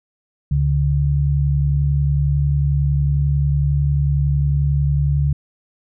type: tone pair together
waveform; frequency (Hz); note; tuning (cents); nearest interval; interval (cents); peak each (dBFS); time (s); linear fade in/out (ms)
sine; 71.8 / 142.86; D2 / D3; -39 / -47; octave; 1192; -18 / -16; 0.51-5.33; 5
effects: none